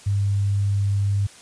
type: tone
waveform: sine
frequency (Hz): 100.1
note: G2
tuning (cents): +37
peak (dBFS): -18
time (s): 0.06-1.27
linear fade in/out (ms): 10
effects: white hiss -46 dBFS RMS until 1.41 s + resampled to 22050 Hz